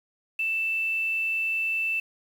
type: tone with quantisation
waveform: sine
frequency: 2655 Hz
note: E7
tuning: 12 cents sharp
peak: -24 dBFS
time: 0.39-2 s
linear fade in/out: 5 ms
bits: 8
effects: none